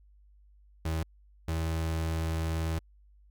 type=tone pair in turn; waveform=35% pulse; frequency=80.3 / 81 Hz; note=E2 / E2; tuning=-45 / -30 cents; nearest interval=unison; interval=15 cents; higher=second; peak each=-27 dBFS; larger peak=neither; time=0.85-1.03 / 1.48-2.79 s; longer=second; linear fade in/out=5 ms; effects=added 50 Hz sine -56 dBFS peak until 3.3 s